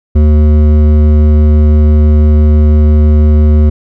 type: tone with hard clipping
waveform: triangle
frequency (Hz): 75.5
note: D2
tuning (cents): +48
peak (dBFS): -5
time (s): 0.15-3.7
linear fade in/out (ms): 10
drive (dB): 15
effects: none